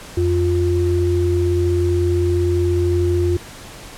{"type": "tone pair together", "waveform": "sine", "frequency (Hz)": [87.95, 351.3], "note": ["F2", "F4"], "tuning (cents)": [13, 10], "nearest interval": "2 octaves", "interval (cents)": 2397, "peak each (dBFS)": -17, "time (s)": [0.17, 3.37], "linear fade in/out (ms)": 5, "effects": ["pink hiss -37 dBFS RMS until 3.97 s", "low-pass 11000 Hz 12 dB/octave"]}